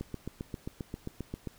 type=click train; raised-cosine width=3 ms; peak=-23 dBFS; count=12; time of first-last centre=0.01-1.473 s; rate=7.52 Hz; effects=pink hiss -59 dBFS RMS until 1.58 s

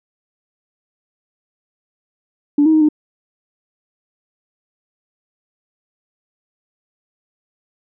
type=tone with pitch steps; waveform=sine; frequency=290.6 / 316.4 / 312.1 / 303.1 Hz; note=D4 / D#4 / D#4 / D#4; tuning=-18 / +29 / +5 / -45 cents; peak=-8 dBFS; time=2.58-2.888 s; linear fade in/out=5 ms; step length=77 ms; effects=tanh soft clip ceiling -4 dBFS

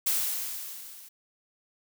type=noise with level ramp; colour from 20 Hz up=blue; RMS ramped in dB=-25 to -49 dBFS; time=0.06-1.09 s; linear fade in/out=10 ms; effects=none

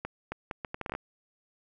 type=accelerating click train; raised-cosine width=0.5 ms; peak=-19 dBFS; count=11; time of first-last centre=0.05-0.951 s; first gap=270 ms; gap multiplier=0.71; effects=none

